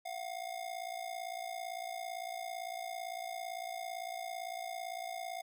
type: ring-modulated tone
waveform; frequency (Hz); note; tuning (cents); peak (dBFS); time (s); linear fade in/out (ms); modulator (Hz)
square; 713; F5; +36; -37; 0.05-5.42; 10; 28.9
effects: none